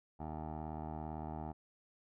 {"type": "tone with low-pass filter", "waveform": "15% pulse", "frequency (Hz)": 77.78, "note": "D#2", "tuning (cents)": 0, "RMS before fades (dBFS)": -43, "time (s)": [0.19, 1.53], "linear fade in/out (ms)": 20, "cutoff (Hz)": 830, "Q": 3.2, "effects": []}